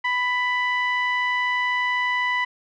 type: tone with low-pass filter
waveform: sawtooth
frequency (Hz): 992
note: B5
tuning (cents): +7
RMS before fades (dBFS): -23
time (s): 0.04-2.45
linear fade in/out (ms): 10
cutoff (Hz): 2300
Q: 4.9
effects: none